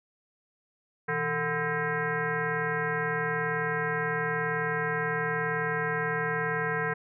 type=tone with frequency modulation; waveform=sine; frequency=1024 Hz; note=C6; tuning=38 cents flat; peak=-26 dBFS; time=1.08-6.94 s; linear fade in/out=10 ms; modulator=287 Hz; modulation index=3.2; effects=none